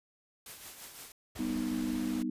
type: noise with tremolo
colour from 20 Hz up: white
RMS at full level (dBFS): -45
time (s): 0.46-1.12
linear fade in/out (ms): 2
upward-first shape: triangle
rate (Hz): 5.9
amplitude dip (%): 55
type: band-stop noise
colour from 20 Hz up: pink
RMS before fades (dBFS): -45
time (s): 1.35-2.23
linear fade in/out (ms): 10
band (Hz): 120 to 170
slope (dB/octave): 96
type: chord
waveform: sine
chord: G augmented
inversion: none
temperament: equal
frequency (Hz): 196 / 246.9 / 311.1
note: G3 / B3 / D#4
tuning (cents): 0 / 0 / 0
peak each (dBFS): -39 / -33 / -35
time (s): 1.39-2.3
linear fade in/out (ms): 5
effects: resampled to 32000 Hz